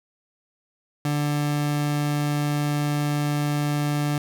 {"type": "tone", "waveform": "30% pulse", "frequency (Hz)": 146.83, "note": "D3", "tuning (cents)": 0, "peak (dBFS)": -19, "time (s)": [1.05, 4.18], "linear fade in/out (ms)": 2, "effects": []}